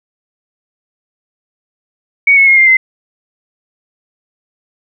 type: tone with pitch steps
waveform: sine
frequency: 2238 / 2193 / 2149 / 2106 / 2064 Hz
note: C#7 / C#7 / C7 / C7 / C7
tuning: +16 / -19 / +46 / +11 / -24 cents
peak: -4 dBFS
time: 2.27-2.77 s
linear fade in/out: 5 ms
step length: 100 ms
effects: none